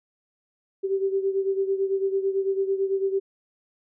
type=beating tone pair; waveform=sine; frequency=386.9 / 395.9 Hz; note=G4 / G4; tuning=-23 / +17 cents; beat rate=9 Hz; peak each=-23 / -28 dBFS; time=0.83-3.2 s; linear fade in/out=20 ms; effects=none